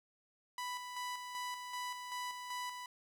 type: tone with tremolo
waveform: sawtooth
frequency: 990 Hz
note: B5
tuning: 4 cents sharp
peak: -35 dBFS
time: 0.58-2.86 s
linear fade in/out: 2 ms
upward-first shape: square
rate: 2.6 Hz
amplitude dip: 45%
effects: low-pass 12000 Hz 12 dB/octave + 11-bit